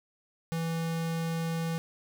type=tone; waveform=square; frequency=164.81 Hz; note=E3; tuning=in tune; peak=-30 dBFS; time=0.52-1.78 s; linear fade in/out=0 ms; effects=none